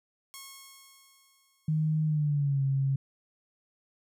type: tone with exponential decay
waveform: 5% pulse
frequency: 1090 Hz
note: C#6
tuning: 29 cents flat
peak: -30 dBFS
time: 0.34-2.28 s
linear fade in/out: 0 ms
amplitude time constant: 420 ms
type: tone with pitch glide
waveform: sine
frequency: 155.56 to 136.21 Hz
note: D#3 to C#3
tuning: 0 to -30 cents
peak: -24 dBFS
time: 1.68-2.96 s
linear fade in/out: 5 ms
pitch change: -230 cents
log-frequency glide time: 2.05-2.63 s
effects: none